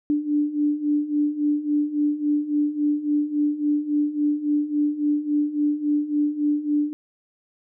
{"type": "beating tone pair", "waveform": "sine", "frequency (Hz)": [292.9, 296.5], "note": ["D4", "D4"], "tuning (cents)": [-5, 17], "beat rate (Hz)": 3.6, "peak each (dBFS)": [-25, -21], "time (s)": [0.1, 6.93], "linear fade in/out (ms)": 0, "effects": []}